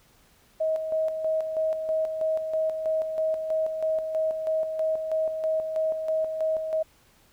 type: tone with tremolo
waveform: sine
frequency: 634 Hz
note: D#5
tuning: 32 cents sharp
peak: -22 dBFS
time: 0.6-6.83 s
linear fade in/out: 10 ms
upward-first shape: square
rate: 3.1 Hz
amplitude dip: 50%
effects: pink hiss -60 dBFS RMS until 7.32 s